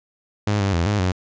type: tone with pitch steps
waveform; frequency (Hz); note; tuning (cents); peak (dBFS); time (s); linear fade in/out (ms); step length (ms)
sawtooth; 103.8 / 98.6 / 84.5 / 103.6 / 91.9; G#2 / G2 / E2 / G#2 / F#2; 0 / +11 / +43 / -4 / -11; -14; 0.47-1.12; 5; 130
effects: resampled to 16000 Hz